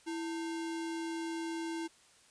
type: tone with sample-and-hold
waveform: sine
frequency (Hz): 329.6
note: E4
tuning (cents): 0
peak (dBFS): -35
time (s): 0.06-1.88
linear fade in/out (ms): 20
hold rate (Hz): 1225
effects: white hiss -63 dBFS RMS until 2.3 s + resampled to 22050 Hz